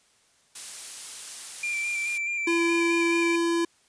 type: noise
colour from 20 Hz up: blue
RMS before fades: -35 dBFS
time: 0.55-2.18 s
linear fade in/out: 5 ms
type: tone with vibrato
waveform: triangle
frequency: 2368 Hz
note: D7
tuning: 14 cents sharp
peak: -25 dBFS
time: 1.63-3.36 s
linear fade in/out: 5 ms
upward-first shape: square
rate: 4.7 Hz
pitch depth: 21 cents each way
type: tone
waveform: square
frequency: 337.8 Hz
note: E4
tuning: 42 cents sharp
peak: -23 dBFS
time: 2.47-3.65 s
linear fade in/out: 5 ms
effects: white hiss -63 dBFS RMS until 3.88 s + resampled to 22050 Hz